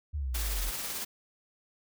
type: exponential sweep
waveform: sine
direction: down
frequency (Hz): 77.78 to 38.89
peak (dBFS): -30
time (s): 0.13-0.71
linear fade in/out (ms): 20
type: noise with tremolo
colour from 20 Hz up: white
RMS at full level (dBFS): -35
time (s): 0.34-1.05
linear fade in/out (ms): 10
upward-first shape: sine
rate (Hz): 18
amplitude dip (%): 30
effects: none